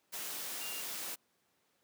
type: tone in noise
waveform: sine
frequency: 2794 Hz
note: F7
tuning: in tune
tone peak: -45 dBFS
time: 0.6-0.82 s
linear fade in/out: 20 ms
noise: white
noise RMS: -41 dBFS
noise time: 0.12-1.16 s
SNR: -7 dB
effects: pink hiss -75 dBFS RMS until 1.83 s + high-pass 200 Hz 12 dB/octave